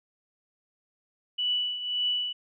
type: tone with tremolo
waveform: sine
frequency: 2960 Hz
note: F#7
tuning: in tune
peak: -23 dBFS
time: 1.38-2.33 s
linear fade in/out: 10 ms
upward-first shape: triangle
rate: 1.8 Hz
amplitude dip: 70%
effects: none